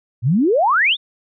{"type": "exponential sweep", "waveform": "sine", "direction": "up", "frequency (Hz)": [106.9, 3729], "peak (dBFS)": -12, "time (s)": [0.22, 0.97], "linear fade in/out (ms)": 50, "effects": []}